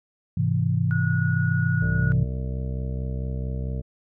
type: chord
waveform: sine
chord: Ab augmented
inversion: none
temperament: equal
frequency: 103.83 / 130.81 / 164.81 Hz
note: Ab2 / C3 / E3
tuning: 0 / 0 / 0 cents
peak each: -24 dBFS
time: 0.37-2.24 s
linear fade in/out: 5 ms
type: tone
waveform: sine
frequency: 1455 Hz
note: F#6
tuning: 29 cents flat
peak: -29 dBFS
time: 0.91-2.12 s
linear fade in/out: 0 ms
type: harmonic tone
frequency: 64.5 Hz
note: C2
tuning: 24 cents flat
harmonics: 1 / 2 / 3 / 4 / 5 / 6 / 7 / 9 / 10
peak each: -28 / -30 / -36 / -44 / -48 / -51 / -41 / -45 / -52 dBFS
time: 1.81-3.82 s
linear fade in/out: 20 ms
effects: none